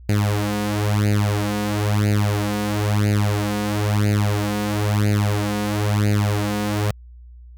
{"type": "tone with flanger", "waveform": "sawtooth", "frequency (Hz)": 103.83, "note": "G#2", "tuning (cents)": 0, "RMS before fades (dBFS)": -20, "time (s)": [0.09, 6.91], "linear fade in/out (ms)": 0, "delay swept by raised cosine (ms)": [0.44, 4.14], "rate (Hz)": 1, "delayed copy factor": 0.95, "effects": ["added 60 Hz sine -39 dBFS peak until 7.57 s"]}